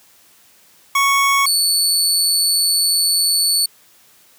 25% pulse tone pair in turn, 1108.7 / 4457 Hz, C#6 / C#8, 0 / +9 cents, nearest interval 2 octaves, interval 2409 cents, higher second, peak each -9 dBFS, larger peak neither, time 0.95-1.46 / 1.46-3.66 s, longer second, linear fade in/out 5 ms, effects white hiss -51 dBFS RMS until 4.38 s + high-pass 80 Hz 12 dB/octave

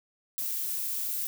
violet noise, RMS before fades -32 dBFS, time 0.38-1.27 s, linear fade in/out 0 ms, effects none

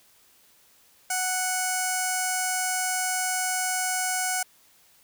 5% pulse tone with notch filter, 740 Hz, F#5, in tune, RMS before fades -27 dBFS, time 1.1-4.43 s, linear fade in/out 5 ms, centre 3600 Hz, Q 0.6, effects white hiss -59 dBFS RMS until 5.03 s

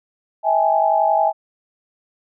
sine tone cluster, 648 / 801 / 852 Hz, E5 / G5 / G#5, -30 / +37 / +44 cents, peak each -18 dBFS, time 0.43-1.33 s, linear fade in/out 50 ms, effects none

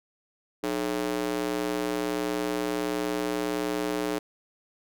square tone with high-pass filter, 60.7 Hz, B1, 29 cents flat, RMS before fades -29 dBFS, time 0.63-4.19 s, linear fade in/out 10 ms, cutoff 350 Hz, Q 2.1, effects none

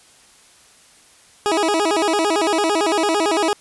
20% pulse tone with vibrato, 366.2 Hz, F#4, 18 cents flat, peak -11 dBFS, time 1.46-3.53 s, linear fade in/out 0 ms, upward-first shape square, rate 8.9 Hz, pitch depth 210 cents each way, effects white hiss -50 dBFS RMS until 3.6 s + resampled to 24000 Hz

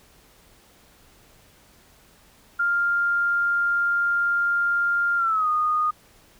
sine tone with pitch glide, 1399 to 1232.1 Hz, F6 to D#6, +3 to -17 cents, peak -19 dBFS, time 2.59-5.91 s, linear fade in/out 10 ms, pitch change -220 cents, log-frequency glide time 5.17-5.48 s, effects pink hiss -55 dBFS RMS until 6.39 s

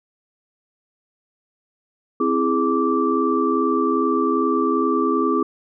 sine tone cluster, 262.2 / 332.3 / 414.8 / 1167 Hz, C4 / E4 / G#4 / D6, +4 / +14 / -2 / -11 cents, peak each -22 dBFS, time 2.2-5.43 s, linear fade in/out 5 ms, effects none

